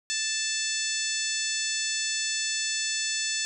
harmonic tone, 880 Hz, A5, in tune, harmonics 2 / 3 / 4 / 5 / 6 / 7 / 8 / 9, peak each -35 / -35 / -35 / -35 / -35 / -35 / -35 / -35 dBFS, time 0.1-3.45 s, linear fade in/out 0 ms, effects none

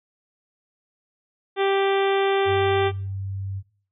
harmonic tone, 392 Hz, G4, in tune, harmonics 1 / 2 / 3 / 4 / 5 / 6 / 7 / 8 / 9, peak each -20 / -25 / -31 / -33 / -33 / -36 / -38 / -37 / -35 dBFS, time 1.56-2.92 s, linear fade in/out 50 ms
sine tone, 97.2 Hz, G2, 14 cents flat, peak -27 dBFS, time 2.45-3.63 s, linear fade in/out 50 ms
effects noise-tail reverb RT60 0.4 s tail -17 dB re dry

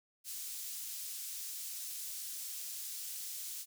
pink high-pass noise, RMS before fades -43 dBFS, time 0.24-3.66 s, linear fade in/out 50 ms, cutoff 6200 Hz, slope 12 dB/octave, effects none

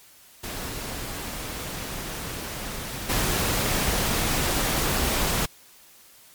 pink noise with level steps, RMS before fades -33 / -24 dBFS, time 0.43-5.46 s, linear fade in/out 10 ms, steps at 3.09 s, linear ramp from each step 10 ms, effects white hiss -52 dBFS RMS until 6.34 s + MP3 96 kbps

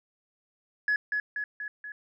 sine tone with echo, 1692 Hz, G#6, 32 cents sharp, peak -21 dBFS, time 0.88-0.96 s, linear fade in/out 2 ms, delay 240 ms, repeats 4, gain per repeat -4 dB, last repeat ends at 1.92 s, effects tanh soft clip ceiling -20 dBFS

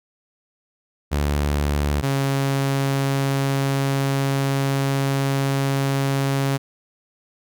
sawtooth tone pair in turn, 72.7 / 137.24 Hz, D2 / C#3, -17 / -17 cents, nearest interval major seventh, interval 1100 cents, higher second, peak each -15 dBFS, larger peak neither, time 1.11-2.02 / 2.02-6.58 s, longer second, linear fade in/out 20 ms, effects none

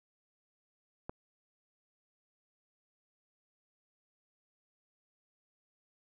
click, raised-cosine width 1 ms, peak -25 dBFS, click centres 1.095 s, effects none

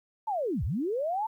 sine linear two-way sweep, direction down then up, 910 to 55 to 910 Hz, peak -27 dBFS, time 0.27-1.27 s, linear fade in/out 10 ms, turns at 0.64 s, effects 11-bit

